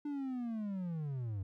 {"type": "linear sweep", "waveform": "triangle", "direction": "down", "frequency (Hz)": [296.6, 91.7], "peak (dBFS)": -34, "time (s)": [0.05, 1.43], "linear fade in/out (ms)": 5, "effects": []}